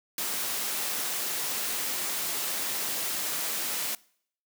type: high-pass noise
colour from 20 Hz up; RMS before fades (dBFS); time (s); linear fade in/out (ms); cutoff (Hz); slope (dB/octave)
white; -31; 0.18-3.95; 2; 190; 12
effects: noise-tail reverb RT60 0.6 s tail -23 dB re dry